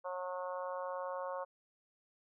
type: harmonic tone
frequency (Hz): 182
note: F#3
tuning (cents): -28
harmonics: 3 / 4 / 5 / 6 / 7 / 8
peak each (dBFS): -40 / -49 / -45 / -44 / -52 / -54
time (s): 0.04-1.45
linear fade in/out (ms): 20
effects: none